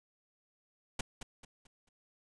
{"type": "noise with echo", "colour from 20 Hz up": "pink", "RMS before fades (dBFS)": -34, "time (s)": [0.99, 1.01], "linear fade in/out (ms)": 5, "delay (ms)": 220, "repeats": 4, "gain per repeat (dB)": -9, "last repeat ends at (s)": 1.89, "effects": ["resampled to 22050 Hz"]}